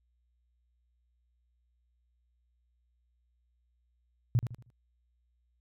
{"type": "tone with echo", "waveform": "sine", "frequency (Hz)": 118.7, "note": "A#2", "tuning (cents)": 32, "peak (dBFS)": -21, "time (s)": [4.35, 4.39], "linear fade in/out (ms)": 0, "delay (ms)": 78, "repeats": 4, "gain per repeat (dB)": -9, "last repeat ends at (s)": 4.702, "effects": ["added 60 Hz sine -70 dBFS peak until 5.6 s"]}